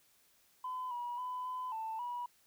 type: tone with pitch steps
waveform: sine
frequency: 1013 / 965 / 1003 / 1011 / 887 / 971 Hz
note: B5 / B5 / B5 / B5 / A5 / B5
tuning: +44 / -40 / +26 / +40 / +14 / -30 cents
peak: -36 dBFS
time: 0.64-2.26 s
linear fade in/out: 5 ms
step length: 270 ms
effects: tanh soft clip ceiling -33 dBFS + white hiss -69 dBFS RMS until 2.46 s